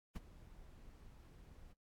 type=noise with ADSR envelope; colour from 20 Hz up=brown; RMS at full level=-40 dBFS; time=0.15-1.74 s; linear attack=12 ms; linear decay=23 ms; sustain=-18 dB; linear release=24 ms; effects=noise-tail reverb RT60 0.1 s tail -22 dB re dry + AAC 64 kbps